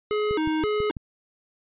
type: tone with vibrato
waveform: square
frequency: 363.3 Hz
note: F#4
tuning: 32 cents flat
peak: -23 dBFS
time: 0.11-0.91 s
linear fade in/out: 0 ms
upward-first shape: square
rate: 1.9 Hz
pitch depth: 260 cents each way
type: click train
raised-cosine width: 5 ms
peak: -22 dBFS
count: 5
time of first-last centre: 0.31-0.968 s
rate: 6.08 Hz
effects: resampled to 8000 Hz